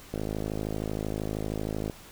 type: click train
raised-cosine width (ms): 2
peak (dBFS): -18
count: 94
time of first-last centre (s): 0.14-1.898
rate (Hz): 52.9
effects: pink hiss -49 dBFS RMS until 2.11 s